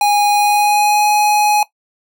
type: tone with pitch glide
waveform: square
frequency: 823 to 837.4 Hz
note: G#5 to G#5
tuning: -16 to +14 cents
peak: -11 dBFS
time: 0.01-1.63 s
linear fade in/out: 2 ms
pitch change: +30 cents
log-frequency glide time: 0.3-1.07 s
effects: noise-tail reverb RT60 0.1 s tail -17 dB re dry